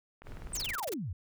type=click train; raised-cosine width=0.5 ms; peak=-33 dBFS; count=9; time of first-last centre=0.22-0.622 s; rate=19.9 Hz
type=noise; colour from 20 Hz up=brown; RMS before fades=-44 dBFS; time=0.23-0.77 s; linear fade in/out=50 ms
type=exponential sweep; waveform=sine; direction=down; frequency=8870 to 74.8 Hz; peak=-34 dBFS; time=0.53-1.13 s; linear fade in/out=5 ms
type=noise bursts; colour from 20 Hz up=white; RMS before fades=-39 dBFS; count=9; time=0.55-0.938 s; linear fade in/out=2 ms; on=20 ms; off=26 ms
effects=none